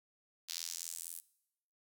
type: tone with high-pass filter sweep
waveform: sawtooth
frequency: 84.1 Hz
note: E2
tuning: 35 cents sharp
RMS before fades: -44 dBFS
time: 0.48-1.21 s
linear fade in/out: 20 ms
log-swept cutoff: 4300 to 11000 Hz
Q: 1.8
effects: noise-tail reverb RT60 0.8 s tail -21 dB re dry